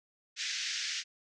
white band-pass noise, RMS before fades -36 dBFS, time 0.36-1.04 s, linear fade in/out 50 ms, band 1600 to 6400 Hz, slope 48 dB/octave, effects none

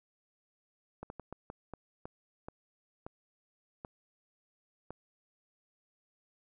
slowing click train, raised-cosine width 1 ms, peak -28 dBFS, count 11, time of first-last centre 1.03-4.906 s, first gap 71 ms, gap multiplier 1.35, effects none

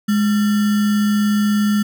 sine tone with sample-and-hold, 208.2 Hz, G#3, 5 cents sharp, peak -13 dBFS, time 0.08-1.83 s, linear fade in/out 10 ms, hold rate 1575 Hz, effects none

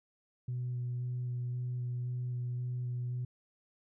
sine tone with vibrato, 123.47 Hz, B2, in tune, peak -32 dBFS, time 0.48-3.25 s, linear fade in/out 5 ms, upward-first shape square, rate 1.9 Hz, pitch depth 9 cents each way, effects tanh soft clip ceiling -30 dBFS

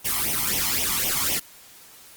white noise with flanger, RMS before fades -24 dBFS, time 0.04-1.4 s, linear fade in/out 20 ms, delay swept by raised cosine 0.33 to 0.97 ms, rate 3.9 Hz, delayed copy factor +0.8, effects white hiss -48 dBFS RMS until 2.16 s + Opus 32 kbps

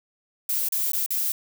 violet noise with dropouts, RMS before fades -25 dBFS, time 0.49-1.32 s, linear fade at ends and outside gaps 2 ms, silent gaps 0.687-0.722 / 0.92-0.933 / 1.062-1.105 s, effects none

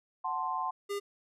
sine chord, F# diminished, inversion none, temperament equal, 740 / 880 / 1046.5 Hz, F#5 / A5 / C6, 0 / 0 / 0 cents, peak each -37 / -36 / -33 dBFS, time 0.24-0.71 s, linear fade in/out 10 ms
square tone, 403.9 Hz, G#4, 48 cents flat, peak -33 dBFS, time 0.89-1 s, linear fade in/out 20 ms
effects resampled to 32000 Hz

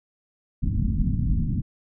pink low-pass noise, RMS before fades -23 dBFS, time 0.62-1.62 s, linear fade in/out 20 ms, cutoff 250 Hz, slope 48 dB/octave, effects none

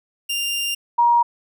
sawtooth / sine tone pair in turn, 2794 / 948.1 Hz, F7 / A#5, 0 / +29 cents, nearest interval octave + perfect fifth, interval 1871 cents, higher first, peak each -18 / -12 dBFS, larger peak second, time 0.29-0.75 / 0.98-1.23 s, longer first, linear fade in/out 10 ms, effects none

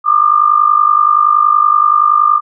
sine tone with amplitude modulation, 1200 Hz, D6, 37 cents sharp, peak -3 dBFS, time 0.04-2.41 s, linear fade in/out 50 ms, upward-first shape sine, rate 50.6 Hz, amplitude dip 80%, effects none

